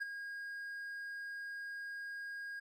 triangle tone with ADSR envelope, 1630 Hz, G#6, 33 cents flat, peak -32 dBFS, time 0-2.6 s, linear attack 21 ms, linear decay 17 ms, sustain -8 dB, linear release 11 ms, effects none

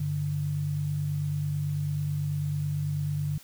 sine tone pair together, 98 / 147.13 Hz, G2 / D3, 0 / +4 cents, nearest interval perfect fifth, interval 704 cents, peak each -34 / -27 dBFS, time 0-3.38 s, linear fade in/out 5 ms, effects white hiss -52 dBFS RMS until 3.43 s

